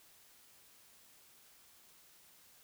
silence, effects white hiss -63 dBFS RMS until 2.63 s

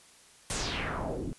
pink noise with low-pass filter sweep, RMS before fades -34 dBFS, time 0.5-1.33 s, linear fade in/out 0 ms, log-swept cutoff 9900 to 220 Hz, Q 2.7, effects white hiss -57 dBFS RMS until 1.38 s + resampled to 24000 Hz

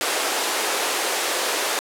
pink high-pass noise, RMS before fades -23 dBFS, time 0.01-1.79 s, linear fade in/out 0 ms, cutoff 390 Hz, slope 24 dB/octave, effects low-pass 12000 Hz 12 dB/octave

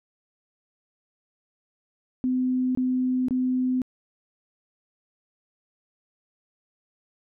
sine tone bursts, 254.8 Hz, C4, 46 cents flat, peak -21 dBFS, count 3, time 2.24-3.818 s, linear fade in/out 0 ms, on 510 ms, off 24 ms, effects none

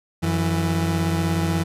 30% pulse tone pair together, 90.65 / 164.81 Hz, F#2 / E3, -35 / 0 cents, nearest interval minor seventh, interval 1035 cents, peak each -21 / -19 dBFS, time 0.22-1.64 s, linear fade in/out 20 ms, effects resampled to 32000 Hz

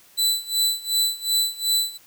sawtooth tone with tremolo, 3990 Hz, B7, 17 cents sharp, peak -14 dBFS, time 0.17-1.98 s, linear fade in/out 20 ms, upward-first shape sine, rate 2.7 Hz, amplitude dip 90%, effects white hiss -53 dBFS RMS until 2.06 s

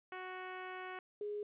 10% pulse / sine tone pair in turn, 370 / 415.3 Hz, F#4 / G#4, 0 / 0 cents, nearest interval major second, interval 200 cents, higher second, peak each -35 / -38 dBFS, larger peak first, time 0.12-0.99 / 1.21-1.43 s, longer first, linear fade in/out 2 ms, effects resampled to 8000 Hz + 12-bit

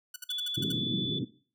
5% pulse tone bursts, 1480 Hz, F#6, in tune, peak -26 dBFS, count 8, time 0.14-0.722 s, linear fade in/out 5 ms, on 22 ms, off 58 ms
sine tone with pitch glide, 3445 to 3471 Hz, A7 to A7, -37 to -24 cents, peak -31 dBFS, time 0.29-1.19 s, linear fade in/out 5 ms, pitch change +13 cents, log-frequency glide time 0.63-0.91 s
pink band-pass noise, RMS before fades -33 dBFS, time 0.57-1.25 s, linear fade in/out 10 ms, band 110 to 380 Hz, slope 48 dB/octave
effects noise-tail reverb RT60 0.4 s tail -17 dB re dry

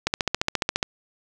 click train, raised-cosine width 0.2 ms, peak -4 dBFS, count 12, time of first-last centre 0.07-0.829 s, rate 14.5 Hz, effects none

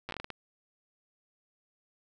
slowing click train, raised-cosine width 0.3 ms, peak -22 dBFS, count 9, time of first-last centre 0.09-0.303 s, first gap 8 ms, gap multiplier 1.33, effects none

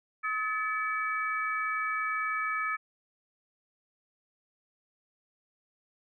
sine tone cluster, 1277 / 1739 / 2286 Hz, D#6 / A6 / D7, +45 / -21 / -47 cents, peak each -31 / -34 / -35 dBFS, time 0.23-2.77 s, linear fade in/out 20 ms, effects none

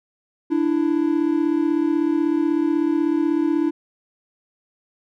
triangle tone pair together, 295.4 / 331.6 Hz, D4 / E4, +10 / +10 cents, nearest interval major second, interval 200 cents, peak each -18 dBFS, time 0.5-3.71 s, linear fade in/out 20 ms, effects none

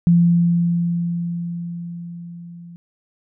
sine tone with level ramp, 171.6 Hz, F3, 30 cents flat, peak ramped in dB -9 to -36 dBFS, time 0.07-2.76 s, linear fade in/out 0 ms, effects none

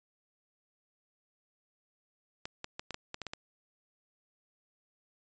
clicks, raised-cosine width 0.2 ms, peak -21 dBFS, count 9, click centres 2.455 / 2.644 / 2.795 / 2.907 / 2.944 / 3.144 / 3.217 / 3.267 / 3.335 s, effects resampled to 16000 Hz

